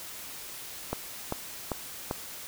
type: click train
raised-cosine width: 1 ms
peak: -15 dBFS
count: 4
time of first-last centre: 0.93-2.111 s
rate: 2.54 Hz
effects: white hiss -42 dBFS RMS until 2.47 s